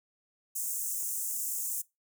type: high-pass noise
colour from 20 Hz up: pink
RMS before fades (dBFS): -34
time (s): 0.55-1.82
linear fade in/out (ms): 10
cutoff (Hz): 6700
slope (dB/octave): 48
effects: noise-tail reverb RT60 0.2 s tail -21 dB re dry